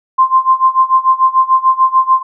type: tone with tremolo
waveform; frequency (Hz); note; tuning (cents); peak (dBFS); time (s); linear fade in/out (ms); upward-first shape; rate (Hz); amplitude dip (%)
sine; 1046.5; C6; 0; -4; 0.18-2.23; 10; sine; 6.8; 90
effects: none